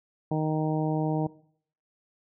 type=harmonic tone; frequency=155.56 Hz; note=D#3; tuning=in tune; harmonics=1 / 2 / 3 / 4 / 5 / 6; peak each=-27 / -30 / -34 / -35 / -35 / -39 dBFS; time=0.31-1.27 s; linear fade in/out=5 ms; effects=noise-tail reverb RT60 0.6 s tail -20 dB re dry